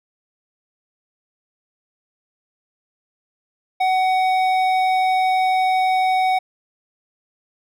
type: tone with hard clipping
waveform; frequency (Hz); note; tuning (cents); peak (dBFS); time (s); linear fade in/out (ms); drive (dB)
sine; 749; F#5; +21; -17; 3.8-6.39; 10; 10
effects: none